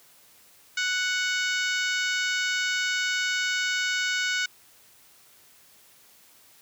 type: harmonic tone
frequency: 740 Hz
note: F#5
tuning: in tune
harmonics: 2 / 3 / 4 / 5 / 6 / 7 / 8 / 9 / 10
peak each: -27 / -31 / -33 / -35 / -37 / -38 / -39 / -40 / -41 dBFS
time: 0.77-4.46 s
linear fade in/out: 5 ms
effects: white hiss -56 dBFS RMS until 6.61 s + high-pass 60 Hz 12 dB/octave